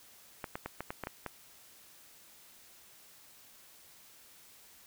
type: clicks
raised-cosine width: 0.5 ms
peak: -22 dBFS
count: 8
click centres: 0.442 / 0.555 / 0.66 / 0.806 / 0.905 / 1.037 / 1.071 / 1.263 s
effects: white hiss -58 dBFS RMS until 4.86 s